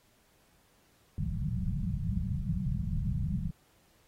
white low-pass noise, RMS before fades -32 dBFS, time 1.18-3.51 s, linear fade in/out 2 ms, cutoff 200 Hz, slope 96 dB/octave, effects pink hiss -67 dBFS RMS until 4.07 s + AAC 48 kbps

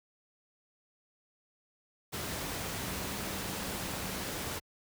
sine tone in noise, 190 Hz, F#3, 46 cents sharp, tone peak -45 dBFS, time 2.81-4.24 s, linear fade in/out 20 ms, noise pink, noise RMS -37 dBFS, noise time 2.12-4.6 s, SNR -11 dB, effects high-pass 60 Hz 12 dB/octave

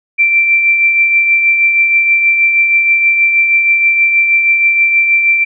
sine tone with tremolo, 2349 Hz, D7, in tune, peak -5 dBFS, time 0.18-5.45 s, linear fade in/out 20 ms, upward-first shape triangle, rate 6.3 Hz, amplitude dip 45%, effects none

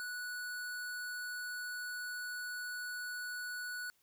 square tone, 1474 Hz, F#6, 7 cents flat, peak -40 dBFS, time 0-3.9 s, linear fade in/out 0 ms, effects white hiss -73 dBFS RMS until 4.02 s

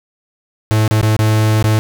45% pulse tone with dropouts, 108.5 Hz, A2, 24 cents flat, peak -10 dBFS, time 0.71-1.79 s, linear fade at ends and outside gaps 0 ms, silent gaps 0.878-0.91 / 1.013-1.029 / 1.165-1.191 / 1.626-1.642 s, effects none

